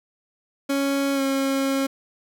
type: tone with pitch glide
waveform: 30% pulse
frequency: 277.2 to 271.5 Hz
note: C#4 to C#4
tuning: 0 to -36 cents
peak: -18 dBFS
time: 0.69-1.87 s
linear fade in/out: 10 ms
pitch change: -36 cents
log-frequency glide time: 1.14-1.21 s
effects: none